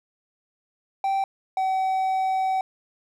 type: tone pair in turn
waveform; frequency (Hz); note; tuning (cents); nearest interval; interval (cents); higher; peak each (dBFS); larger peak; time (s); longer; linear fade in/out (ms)
triangle; 779 / 759.9; G5 / F#5; -11 / +46; unison; 43; first; -19; neither; 1.04-1.24 / 1.57-2.61; second; 2
effects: none